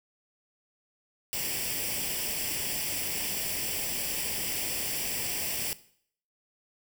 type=noise with comb filter; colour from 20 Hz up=white; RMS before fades=-32 dBFS; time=1.33-5.73 s; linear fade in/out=0 ms; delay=0.38 ms; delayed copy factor=+0.7; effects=noise-tail reverb RT60 0.6 s tail -17 dB re dry